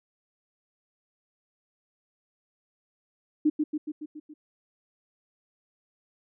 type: tone with echo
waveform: sine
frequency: 303.2 Hz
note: D#4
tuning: 45 cents flat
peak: -18 dBFS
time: 3.45-3.5 s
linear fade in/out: 10 ms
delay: 140 ms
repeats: 6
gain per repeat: -4 dB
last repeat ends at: 4.34 s
effects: none